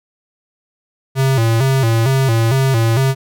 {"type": "tone with vibrato", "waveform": "square", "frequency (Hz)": 123.47, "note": "B2", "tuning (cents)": 0, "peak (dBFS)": -12, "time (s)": [1.15, 3.15], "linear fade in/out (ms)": 50, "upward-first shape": "square", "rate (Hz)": 2.2, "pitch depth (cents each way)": 140, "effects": []}